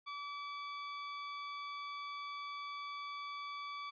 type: tone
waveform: sawtooth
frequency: 1150 Hz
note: D6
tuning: 37 cents flat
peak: -38 dBFS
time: 0.06-3.91 s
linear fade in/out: 20 ms
effects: resampled to 11025 Hz